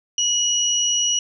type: tone pair together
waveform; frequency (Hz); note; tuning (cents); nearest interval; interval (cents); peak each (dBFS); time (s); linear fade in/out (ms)
sine; 2915 / 5830; F#7 / F#8; -26 / -26; octave; 1200; -20; 0.18-1.19; 2
effects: none